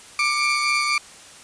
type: tone cluster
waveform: 30% pulse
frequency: 1185 / 2232 / 2366 Hz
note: D6 / C#7 / D7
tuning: +15 / +11 / +12 cents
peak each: -20 / -22 / -21 dBFS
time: 0.19-0.98 s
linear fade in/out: 2 ms
effects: white hiss -44 dBFS RMS until 1.43 s + resampled to 22050 Hz